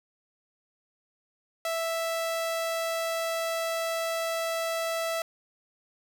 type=tone; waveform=sawtooth; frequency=659.3 Hz; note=E5; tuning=in tune; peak=-24 dBFS; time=1.65-5.22 s; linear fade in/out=2 ms; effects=none